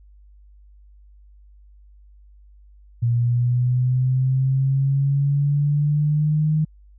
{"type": "linear sweep", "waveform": "sine", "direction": "up", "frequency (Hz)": [117.6, 155.56], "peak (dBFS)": -16, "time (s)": [3.02, 6.65], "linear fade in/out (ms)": 10, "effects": ["added 50 Hz sine -46 dBFS peak until 6.98 s"]}